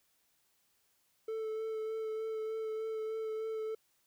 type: tone with vibrato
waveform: triangle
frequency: 440 Hz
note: A4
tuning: in tune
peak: -33 dBFS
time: 1.28-3.75 s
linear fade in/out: 5 ms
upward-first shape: sine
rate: 3.3 Hz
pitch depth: 15 cents each way
effects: white hiss -74 dBFS RMS until 4.06 s